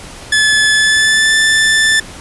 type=tone with pitch glide; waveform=sawtooth; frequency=1725 to 1764.3 Hz; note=A6 to A6; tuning=-35 to +4 cents; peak=-5 dBFS; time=0.32-2 s; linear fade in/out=5 ms; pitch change=+39 cents; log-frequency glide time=0.73-1.35 s; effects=pink hiss -32 dBFS RMS until 2.2 s + resampled to 24000 Hz